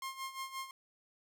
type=tone with tremolo; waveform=sawtooth; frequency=1065 Hz; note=C6; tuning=30 cents sharp; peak=-34 dBFS; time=0.02-0.71 s; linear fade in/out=2 ms; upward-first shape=sine; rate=5.7 Hz; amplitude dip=75%; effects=none